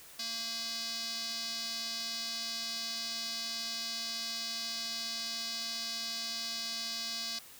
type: tone with band-pass filter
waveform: square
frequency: 228.6 Hz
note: A#3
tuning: 34 cents flat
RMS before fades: -38 dBFS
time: 0.19-7.39 s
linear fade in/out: 5 ms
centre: 4700 Hz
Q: 4.2
effects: white hiss -53 dBFS RMS until 7.59 s